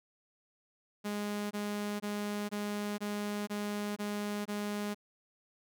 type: tone bursts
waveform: sawtooth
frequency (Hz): 206.7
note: G#3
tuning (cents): -8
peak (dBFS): -30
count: 8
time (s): 1.04-4.947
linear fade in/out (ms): 20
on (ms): 470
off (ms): 21
effects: none